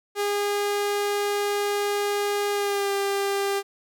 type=tone with pitch glide; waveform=sawtooth; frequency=408.5 to 397.8 Hz; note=G#4 to G4; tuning=-29 to +25 cents; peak=-19 dBFS; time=0.15-3.63 s; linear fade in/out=50 ms; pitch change=-46 cents; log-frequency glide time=2.52-2.92 s; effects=none